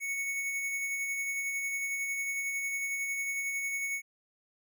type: tone with tremolo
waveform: square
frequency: 2217 Hz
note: C#7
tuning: in tune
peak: -31 dBFS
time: 0-4.02 s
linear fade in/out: 50 ms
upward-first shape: sine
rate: 11 Hz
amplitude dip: 30%
effects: none